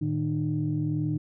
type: tone cluster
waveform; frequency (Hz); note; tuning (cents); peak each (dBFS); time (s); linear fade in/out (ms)
sine; 110.5 / 152.2 / 303.3; A2 / D#3 / D#4; +8 / -38 / -44; -31 / -27 / -29; 0.01-1.18; 10
effects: tanh soft clip ceiling -16 dBFS